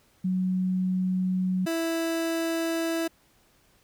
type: tone pair in turn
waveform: sine / 30% pulse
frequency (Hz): 185 / 329.6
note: F#3 / E4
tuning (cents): 0 / 0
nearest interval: minor seventh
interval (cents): 1000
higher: second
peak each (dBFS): -23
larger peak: neither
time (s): 0.24-1.66 / 1.66-3.08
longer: neither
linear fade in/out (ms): 10
effects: pink hiss -63 dBFS RMS until 3.83 s